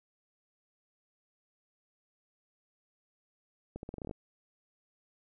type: accelerating click train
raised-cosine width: 2 ms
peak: -27 dBFS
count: 10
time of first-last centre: 3.76-4.111 s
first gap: 71 ms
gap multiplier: 0.84
effects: none